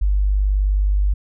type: tone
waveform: sine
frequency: 49.56 Hz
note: G1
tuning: 20 cents sharp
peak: -14 dBFS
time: 0.01-1.14 s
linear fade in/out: 10 ms
effects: none